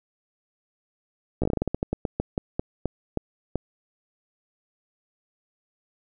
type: slowing click train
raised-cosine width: 2 ms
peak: -11 dBFS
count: 19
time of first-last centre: 1.42-3.557 s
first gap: 15 ms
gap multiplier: 1.21
effects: none